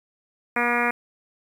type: harmonic tone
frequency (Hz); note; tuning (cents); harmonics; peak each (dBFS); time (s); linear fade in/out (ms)
240; B3; -49; 1 / 2 / 3 / 4 / 5 / 6 / 7 / 8 / 9 / 10; -29 / -29 / -29 / -29 / -29 / -29 / -29 / -29 / -29 / -29; 0.56-0.91; 5
effects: 8-bit